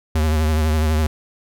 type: tone with vibrato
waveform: square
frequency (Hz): 77.78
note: D#2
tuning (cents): 0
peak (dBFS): -16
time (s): 0.15-1.07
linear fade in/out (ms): 5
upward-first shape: triangle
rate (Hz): 12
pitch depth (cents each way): 59
effects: none